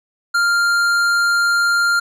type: tone with tanh clipping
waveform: triangle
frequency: 1396.9 Hz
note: F6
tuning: in tune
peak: -15 dBFS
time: 0.34-2 s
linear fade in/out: 10 ms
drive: 17 dB
effects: none